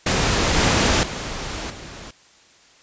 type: noise with level steps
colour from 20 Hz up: pink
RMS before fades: -19 / -17 / -29 / -37 dBFS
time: 0.06-2.11 s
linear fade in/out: 5 ms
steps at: 0.56 / 1.03 / 1.7 s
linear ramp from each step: 2 ms
effects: white hiss -52 dBFS RMS until 2.82 s + resampled to 16000 Hz